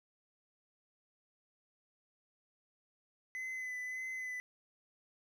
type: tone with vibrato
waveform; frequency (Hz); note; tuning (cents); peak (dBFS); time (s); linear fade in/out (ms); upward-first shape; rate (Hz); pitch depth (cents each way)
triangle; 2022; B6; +40; -37; 3.35-4.4; 0; sine; 1.7; 21
effects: 12-bit